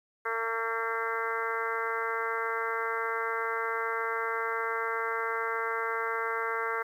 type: harmonic tone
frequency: 227.1 Hz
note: A#3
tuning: 45 cents flat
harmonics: 2 / 3 / 4 / 5 / 6 / 7 / 8 / 9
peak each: -35 / -44 / -38 / -36 / -35 / -36 / -41 / -39 dBFS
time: 0.25-6.83 s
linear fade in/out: 10 ms
effects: 10-bit